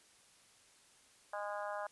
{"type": "harmonic tone", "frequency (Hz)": 205.4, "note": "G#3", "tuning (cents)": -19, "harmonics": [3, 4, 5, 6, 7, 8], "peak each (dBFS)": [-42, -44, -46, -48, -49, -50], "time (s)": [1.33, 1.87], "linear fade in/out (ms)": 5, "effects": ["white hiss -65 dBFS RMS until 1.91 s", "resampled to 24000 Hz"]}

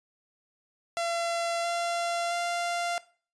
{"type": "tone with pitch steps", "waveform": "sawtooth", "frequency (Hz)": [680, 686.7, 693.5], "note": ["F5", "F5", "F5"], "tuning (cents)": [-46, -29, -12], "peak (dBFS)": -24, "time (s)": [0.97, 2.98], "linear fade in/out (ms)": 0, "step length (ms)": 670, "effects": ["noise-tail reverb RT60 0.4 s tail -19 dB re dry", "resampled to 22050 Hz"]}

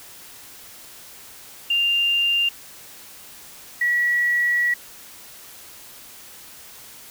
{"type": "tone pair in turn", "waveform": "sine", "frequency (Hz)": [2794, 1931.6], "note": ["F7", "B6"], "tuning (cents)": [0, -39], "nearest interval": "tritone", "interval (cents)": 639, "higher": "first", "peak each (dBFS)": [-17, -17], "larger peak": "neither", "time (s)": [[1.7, 2.49], [3.81, 4.74]], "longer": "second", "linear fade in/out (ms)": 5, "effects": ["white hiss -43 dBFS RMS until 7.1 s"]}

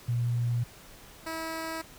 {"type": "tone pair in turn", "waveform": ["sine", "10% pulse"], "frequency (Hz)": [119.7, 323.9], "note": ["A#2", "E4"], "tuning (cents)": [46, -30], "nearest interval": "octave + perfect fourth", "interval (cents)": 1724, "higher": "second", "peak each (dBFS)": -25, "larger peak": "neither", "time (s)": [[0.08, 0.64], [1.26, 1.82]], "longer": "neither", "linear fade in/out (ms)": 10, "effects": ["pink hiss -51 dBFS RMS until 1.98 s"]}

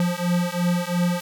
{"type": "beating tone pair", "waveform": "square", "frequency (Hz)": [174.61, 177.51], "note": ["F3", "F3"], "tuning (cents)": [0, 28], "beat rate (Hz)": 2.9, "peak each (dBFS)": -24, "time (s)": [0, 1.21], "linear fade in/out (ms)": 2, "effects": []}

